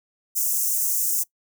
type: high-pass noise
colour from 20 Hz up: white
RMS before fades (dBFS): -23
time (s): 0.35-1.24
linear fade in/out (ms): 20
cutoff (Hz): 6000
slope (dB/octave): 48
effects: noise-tail reverb RT60 0.1 s tail -21 dB re dry